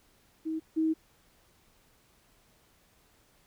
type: tone pair in turn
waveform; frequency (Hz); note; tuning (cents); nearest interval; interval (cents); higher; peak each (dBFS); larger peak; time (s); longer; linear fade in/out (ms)
sine; 318.4 / 318.4; D#4 / D#4; +40 / +40; unison; 0; neither; -30 / -24; second; 0.45-0.6 / 0.76-0.94; second; 20
effects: pink hiss -65 dBFS RMS until 3.46 s